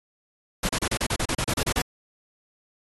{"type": "noise bursts", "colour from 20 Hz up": "pink", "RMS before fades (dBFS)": -25, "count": 13, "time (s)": [0.63, 1.819], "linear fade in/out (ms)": 5, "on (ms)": 61, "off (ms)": 33, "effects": ["AAC 32 kbps"]}